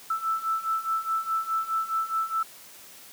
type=beating tone pair; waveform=sine; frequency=1318.5 / 1323.3 Hz; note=E6 / E6; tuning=0 / +6 cents; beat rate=4.8 Hz; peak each=-30 / -27 dBFS; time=0.1-2.43 s; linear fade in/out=5 ms; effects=white hiss -48 dBFS RMS until 3.12 s + high-pass 100 Hz 12 dB/octave